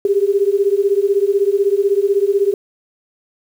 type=beating tone pair; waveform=sine; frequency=392 / 408 Hz; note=G4 / G#4; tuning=0 / -31 cents; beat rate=16 Hz; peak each=-15 dBFS; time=0.05-2.54 s; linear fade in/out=2 ms; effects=7-bit